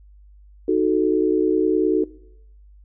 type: chord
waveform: sine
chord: D# diminished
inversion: none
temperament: equal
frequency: 311.1 / 370 / 440 Hz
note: D#4 / F#4 / A4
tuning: 0 / 0 / 0 cents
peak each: -21 / -19 / -21 dBFS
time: 0.68-2.04 s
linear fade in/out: 5 ms
effects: noise-tail reverb RT60 0.8 s tail -21 dB re dry + added 50 Hz sine -45 dBFS peak until 2.84 s